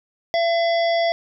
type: harmonic tone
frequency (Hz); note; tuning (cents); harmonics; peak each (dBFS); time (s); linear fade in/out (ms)
675; E5; +41; 1 / 3 / 5 / 7 / 8; -17 / -27 / -31 / -34 / -35; 0.34-1.12; 0
effects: none